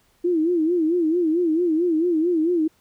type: tone with vibrato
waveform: sine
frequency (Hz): 333.5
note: E4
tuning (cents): +20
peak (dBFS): -17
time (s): 0.24-2.68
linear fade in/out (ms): 10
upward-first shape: sine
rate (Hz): 4.5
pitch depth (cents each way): 130
effects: pink hiss -62 dBFS RMS until 2.8 s